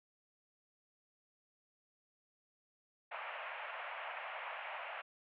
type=band-pass noise; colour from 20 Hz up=pink; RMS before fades=-45 dBFS; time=3.11-5.02 s; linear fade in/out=10 ms; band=600 to 2800 Hz; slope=48 dB/octave; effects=none